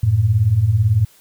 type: beating tone pair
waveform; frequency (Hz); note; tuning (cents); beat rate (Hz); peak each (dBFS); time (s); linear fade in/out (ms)
sine; 92.5 / 110.5; F#2 / A2; 0 / +8; 18; -18 / -13; 0.03-1.05; 5
effects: white hiss -51 dBFS RMS until 1.2 s